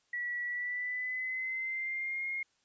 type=tone with pitch glide; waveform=sine; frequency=1940 to 2140 Hz; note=B6 to C7; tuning=-31 to +38 cents; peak=-33 dBFS; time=0.13-2.43 s; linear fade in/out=5 ms; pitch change=+169 cents; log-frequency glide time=0.44-2.26 s; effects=white hiss -73 dBFS RMS until 2.64 s + resampled to 16000 Hz